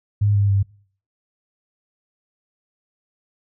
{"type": "tone with pitch steps", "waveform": "sine", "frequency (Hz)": [102.9, 100.9, 98.94], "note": ["G#2", "G#2", "G2"], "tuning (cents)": [-16, -49, 17], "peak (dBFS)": -14, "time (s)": [0.21, 0.63], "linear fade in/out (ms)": 10, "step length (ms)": 140, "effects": ["noise-tail reverb RT60 0.5 s tail -24 dB re dry"]}